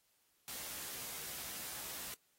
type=noise with comb filter; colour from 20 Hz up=white; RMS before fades=-45 dBFS; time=0.48-2.14 s; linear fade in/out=0 ms; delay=15 ms; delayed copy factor=+0.5; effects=white hiss -75 dBFS RMS until 2.38 s + AAC 48 kbps